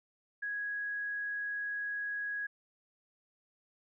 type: tone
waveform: sine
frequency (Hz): 1661.2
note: G#6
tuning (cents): 0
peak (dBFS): -34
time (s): 0.42-2.47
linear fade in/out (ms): 10
effects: none